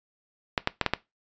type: clicks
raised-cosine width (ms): 0.3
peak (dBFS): -6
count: 5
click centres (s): 0.578 / 0.674 / 0.813 / 0.863 / 0.936
effects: noise-tail reverb RT60 0.2 s tail -19 dB re dry + resampled to 16000 Hz